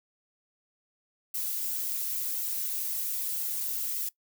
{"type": "noise with flanger", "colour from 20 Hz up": "violet", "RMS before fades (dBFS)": -32, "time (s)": [1.34, 4.09], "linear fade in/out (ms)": 5, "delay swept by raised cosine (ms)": [1.7, 3.7], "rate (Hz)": 1.9, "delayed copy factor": -0.95, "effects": ["noise-tail reverb RT60 0.1 s tail -20 dB re dry"]}